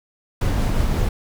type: noise with tremolo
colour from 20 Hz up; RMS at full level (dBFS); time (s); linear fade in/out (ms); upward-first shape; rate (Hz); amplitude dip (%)
brown; -18; 0.41-1.09; 5; triangle; 5.7; 25
effects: none